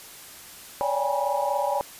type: tone cluster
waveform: sine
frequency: 561 / 585 / 800 / 837 / 968 Hz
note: C#5 / D5 / G5 / G#5 / B5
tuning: +21 / -7 / +35 / +13 / -35 cents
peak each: -29 dBFS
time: 0.81-1.81 s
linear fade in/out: 0 ms
effects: white hiss -44 dBFS RMS until 1.99 s + resampled to 32000 Hz